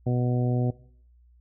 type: harmonic tone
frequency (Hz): 123.47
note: B2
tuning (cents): 0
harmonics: 1 / 2 / 3 / 4 / 5 / 6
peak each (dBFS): -23 / -29 / -33 / -35 / -37 / -39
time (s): 0.06-0.71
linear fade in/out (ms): 10
effects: noise-tail reverb RT60 0.6 s tail -21 dB re dry + added 60 Hz sine -54 dBFS peak until 1.4 s